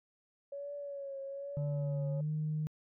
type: tone with vibrato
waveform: sine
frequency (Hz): 560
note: C#5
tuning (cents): +18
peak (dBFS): -39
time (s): 0.52-2.21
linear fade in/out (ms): 5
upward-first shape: triangle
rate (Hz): 1.1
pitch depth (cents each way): 52
type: tone with pitch glide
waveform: sine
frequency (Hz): 145.7 to 153.74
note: D3 to D#3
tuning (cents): -13 to -20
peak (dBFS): -31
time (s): 1.57-2.67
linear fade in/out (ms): 0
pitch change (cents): +93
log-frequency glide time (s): 2.06-2.32
effects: tanh soft clip ceiling -27 dBFS